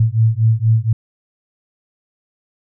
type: beating tone pair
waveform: sine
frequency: 110 / 114.2 Hz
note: A2 / A#2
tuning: 0 / -35 cents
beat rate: 4.2 Hz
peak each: -14 dBFS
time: 0-0.93 s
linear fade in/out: 5 ms
effects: none